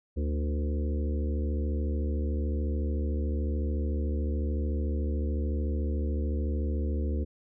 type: harmonic tone with a mistuned harmonic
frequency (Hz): 73.7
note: D2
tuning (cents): +7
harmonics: 1 / 3 / 4 / 5 / 6 / 7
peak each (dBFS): -27 / -37 / -39 / -41 / -43 / -44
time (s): 0.16-7.25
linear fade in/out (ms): 20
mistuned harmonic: 6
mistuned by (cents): +49
effects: none